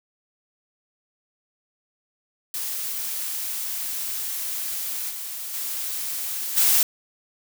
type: noise with level steps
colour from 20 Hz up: blue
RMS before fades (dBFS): -29 / -33 / -29 / -18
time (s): 2.54-6.83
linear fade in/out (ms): 2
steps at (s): 5.09 / 5.53 / 6.56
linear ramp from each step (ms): 20
effects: none